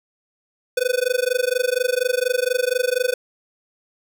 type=tone with amplitude modulation; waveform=square; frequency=501 Hz; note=B4; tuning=25 cents sharp; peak=-15 dBFS; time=0.77-3.14 s; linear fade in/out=5 ms; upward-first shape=sine; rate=24.2 Hz; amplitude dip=100%; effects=none